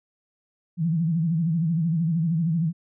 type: tone with vibrato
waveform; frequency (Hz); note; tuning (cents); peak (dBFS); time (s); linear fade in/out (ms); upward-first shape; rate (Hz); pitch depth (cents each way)
sine; 164.81; E3; 0; -20; 0.77-2.73; 50; sine; 13; 110
effects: none